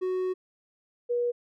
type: tone pair in turn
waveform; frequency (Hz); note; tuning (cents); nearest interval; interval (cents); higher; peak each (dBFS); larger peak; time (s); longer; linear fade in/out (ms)
triangle / sine; 370 / 482.2; F#4 / B4; 0 / -41; perfect fourth; 459; second; -24; neither; 0.01-0.34 / 1.09-1.32; first; 20
effects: none